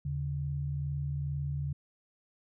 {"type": "tone pair together", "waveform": "sine", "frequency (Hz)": [79.34, 141.6], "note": ["D#2", "C#3"], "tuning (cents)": [34, 37], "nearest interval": "minor seventh", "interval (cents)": 1003, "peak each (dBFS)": [-37, -32], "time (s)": [0.05, 1.73], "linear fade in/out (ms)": 5, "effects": []}